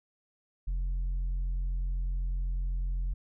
sine tone with tanh clipping, 44 Hz, F1, 14 cents sharp, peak -29 dBFS, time 0.67-3.14 s, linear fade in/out 10 ms, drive 3 dB, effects none

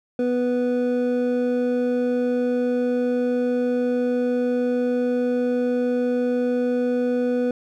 triangle tone pair together, 246.9 / 493.2 Hz, B3 / B4, 0 / -2 cents, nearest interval octave, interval 1198 cents, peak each -20 dBFS, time 0.19-7.51 s, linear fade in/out 2 ms, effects none

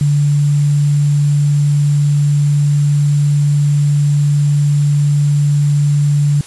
sine tone with sample-and-hold, 145.2 Hz, D3, 19 cents flat, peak -9 dBFS, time 0.01-6.41 s, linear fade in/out 2 ms, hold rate 7350 Hz, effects white hiss -35 dBFS RMS until 6.46 s + resampled to 24000 Hz

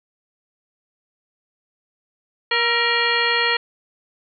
harmonic tone with a mistuned harmonic, 472 Hz, A#4, 22 cents sharp, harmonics 1 / 2 / 3 / 4 / 5 / 6 / 7 / 9, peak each -26 / -26 / -26 / -21 / -25 / -26 / -27 / -26 dBFS, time 2.51-3.57 s, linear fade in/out 5 ms, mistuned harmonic 3, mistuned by -60 cents, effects none

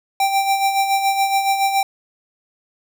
square tone with tremolo, 784 Hz, G5, in tune, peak -14 dBFS, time 0.2-1.83 s, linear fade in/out 2 ms, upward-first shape sine, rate 7.1 Hz, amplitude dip 55%, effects none

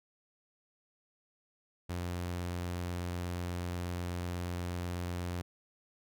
sawtooth tone, 88.2 Hz, F2, 18 cents sharp, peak -31 dBFS, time 1.89-5.42 s, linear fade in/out 10 ms, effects none

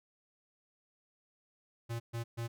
square tone bursts, 116.54 Hz, A#2, in tune, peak -36 dBFS, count 3, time 1.89-2.48 s, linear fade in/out 20 ms, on 110 ms, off 130 ms, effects none

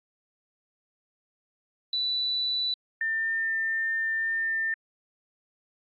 sine tone pair in turn, 3968 / 1800.5 Hz, B7 / A6, +7 / +39 cents, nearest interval octave + major second, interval 1368 cents, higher first, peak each -25 dBFS, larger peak neither, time 1.93-2.74 / 3.01-4.74 s, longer second, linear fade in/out 2 ms, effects AAC 48 kbps

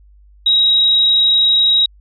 sine tone, 3818 Hz, A#7, 41 cents sharp, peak -9 dBFS, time 0.46-1.86 s, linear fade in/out 5 ms, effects added 50 Hz sine -43 dBFS peak until 2 s

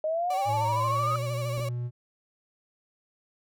sine exponential sweep, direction up, 614 to 1277 Hz, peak -25 dBFS, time 0.04-1.16 s, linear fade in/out 2 ms
35% pulse tone with vibrato, 570 Hz, C#5, 48 cents sharp, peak -31 dBFS, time 0.3-1.69 s, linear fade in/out 5 ms, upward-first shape sine, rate 13 Hz, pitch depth 62 cents each way
triangle tone with pitch glide, 110 to 121.35 Hz, A2 to B2, 0 to -30 cents, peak -27 dBFS, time 0.45-1.91 s, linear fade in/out 50 ms, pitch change +170 cents, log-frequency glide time 0.67-1.21 s
clicks, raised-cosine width 2 ms, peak -29 dBFS, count 2, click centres 1.579 / 1.597 s
effects none

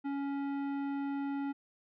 triangle tone with tanh clipping, 279.4 Hz, C#4, 14 cents sharp, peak -35 dBFS, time 0.04-1.53 s, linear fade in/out 20 ms, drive 18 dB, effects none

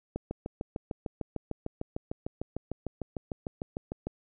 click train, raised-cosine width 2 ms, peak -20 dBFS, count 27, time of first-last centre 0.16-4.07 s, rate 6.65 Hz, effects none

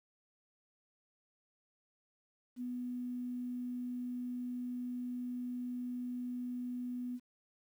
sine tone with quantisation, 246.9 Hz, B3, in tune, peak -37 dBFS, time 2.56-7.2 s, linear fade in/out 50 ms, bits 11, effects none

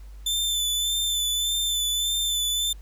sawtooth tone with vibrato, 3532 Hz, A7, 6 cents sharp, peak -20 dBFS, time 0.26-2.73 s, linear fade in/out 5 ms, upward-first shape sine, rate 1.7 Hz, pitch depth 26 cents each way, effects added 50 Hz sine -39 dBFS peak until 2.81 s + pink hiss -59 dBFS RMS until 2.81 s

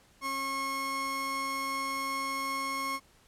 30% pulse tone pair together, 271.2 / 1087.4 Hz, C#4 / C#6, -38 / -34 cents, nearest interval 2 octaves, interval 2404 cents, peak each -39 / -29 dBFS, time 0.21-3 s, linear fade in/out 50 ms, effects pink hiss -62 dBFS RMS until 3.27 s + low-pass 12000 Hz 12 dB/octave

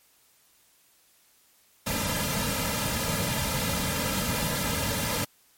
pink noise with comb filter, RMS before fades -28 dBFS, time 1.86-5.25 s, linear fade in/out 10 ms, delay 2.7 ms, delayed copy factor -0.9, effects white hiss -62 dBFS RMS until 5.57 s + MP3 64 kbps

